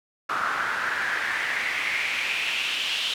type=noise with band-pass filter sweep; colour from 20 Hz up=pink; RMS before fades=-27 dBFS; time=0.29-3.14 s; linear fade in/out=5 ms; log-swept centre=1300 to 3200 Hz; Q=4.2; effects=none